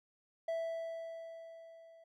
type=tone with level ramp; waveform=triangle; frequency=659.3 Hz; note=E5; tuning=in tune; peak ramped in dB=-31 to -55 dBFS; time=0.48-2.04 s; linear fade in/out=5 ms; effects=none